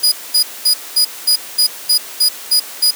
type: tone bursts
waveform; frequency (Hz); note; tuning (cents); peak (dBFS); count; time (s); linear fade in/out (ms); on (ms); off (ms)
sawtooth; 4925; D#8; -19; -6; 10; 0.03-2.91; 10; 90; 220
effects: white hiss -31 dBFS RMS until 2.95 s + high-pass 300 Hz 12 dB/octave